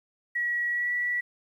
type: tone with pitch glide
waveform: sine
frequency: 1921 to 1948.9 Hz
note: B6 to B6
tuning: -48 to -23 cents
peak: -25 dBFS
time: 0.35-1.21 s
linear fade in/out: 10 ms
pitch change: +25 cents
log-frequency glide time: 0.7-0.92 s
effects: 10-bit